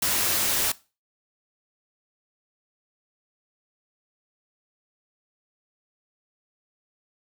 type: noise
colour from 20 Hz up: white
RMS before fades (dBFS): -24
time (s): 0.02-0.72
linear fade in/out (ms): 5
effects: noise-tail reverb RT60 0.3 s tail -19 dB re dry